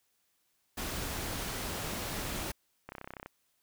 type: noise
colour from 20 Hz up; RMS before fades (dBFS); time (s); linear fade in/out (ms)
pink; -37; 0.77-2.52; 10
type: click train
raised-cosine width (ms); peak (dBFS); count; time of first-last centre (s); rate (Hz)
0.5; -27; 13; 2.89-3.26; 32.4
effects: white hiss -75 dBFS RMS until 3.62 s

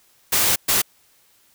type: noise bursts at uneven times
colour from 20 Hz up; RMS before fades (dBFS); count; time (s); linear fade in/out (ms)
white; -18; 2; 0.32-0.56 / 0.68-0.82; 10
effects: white hiss -58 dBFS RMS until 1.54 s

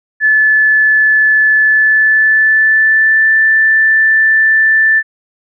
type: tone with pitch glide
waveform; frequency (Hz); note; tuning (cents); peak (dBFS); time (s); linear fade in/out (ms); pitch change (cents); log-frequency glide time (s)
sine; 1733 to 1765.3; A6 to A6; -27 to +5; -6; 0.2-5.03; 50; +32; 1.6-3.32
effects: none

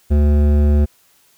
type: tone with hard clipping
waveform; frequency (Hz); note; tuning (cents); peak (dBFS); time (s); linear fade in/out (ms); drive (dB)
sine; 73.42; D2; 0; -12; 0.1-0.86; 20; 13
effects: white hiss -55 dBFS RMS until 1.37 s

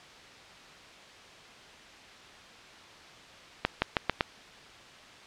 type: accelerating click train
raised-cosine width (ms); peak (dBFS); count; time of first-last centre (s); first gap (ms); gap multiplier
0.3; -7; 5; 3.65-4.209; 170; 0.87
effects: white hiss -50 dBFS RMS until 5.26 s + low-pass 4000 Hz 12 dB/octave

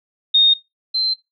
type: tone pair in turn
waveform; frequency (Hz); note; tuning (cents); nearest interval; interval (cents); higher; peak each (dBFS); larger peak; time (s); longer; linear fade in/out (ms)
sine; 3696 / 4109; A#7 / C8; -16 / -32; major second; 184; second; -9 / -17; first; 0.34-0.54 / 0.94-1.14; neither; 10
effects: noise-tail reverb RT60 0.2 s tail -20 dB re dry

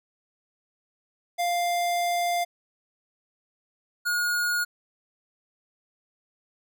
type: tone pair in turn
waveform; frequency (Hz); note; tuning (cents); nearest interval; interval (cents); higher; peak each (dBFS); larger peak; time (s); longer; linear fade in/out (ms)
square; 698.5 / 1438.8; F5 / F#6; 0 / -49; octave + minor second; 1251; second; -24; neither; 1.38-2.45 / 4.05-4.65; first; 20
effects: none

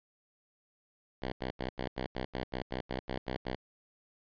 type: tone bursts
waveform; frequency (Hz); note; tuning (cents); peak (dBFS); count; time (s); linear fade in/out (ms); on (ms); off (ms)
5% pulse; 64; C2; -38; -23; 13; 1.22-3.552; 5; 100; 86
effects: resampled to 11025 Hz

